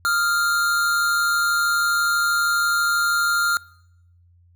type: tone pair together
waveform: square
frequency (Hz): 1244.5 / 1396.9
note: D#6 / F6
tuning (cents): 0 / 0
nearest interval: major second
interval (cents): 200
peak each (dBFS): -29 / -19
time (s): 0.05-3.57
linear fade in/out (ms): 0
effects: noise-tail reverb RT60 0.8 s tail -23 dB re dry + added 87 Hz sine -52 dBFS peak until 4.55 s